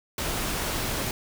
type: noise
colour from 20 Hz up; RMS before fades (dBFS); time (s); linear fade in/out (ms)
pink; -29; 0.18-1.11; 2
effects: none